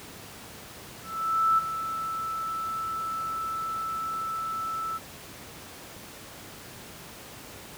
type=tone with ADSR envelope; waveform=sine; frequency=1319 Hz; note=E6; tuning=1 cent sharp; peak=-18 dBFS; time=1.03-4.99 s; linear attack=550 ms; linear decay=17 ms; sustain=-11 dB; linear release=29 ms; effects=pink hiss -44 dBFS RMS until 7.77 s + high-pass 80 Hz 12 dB/octave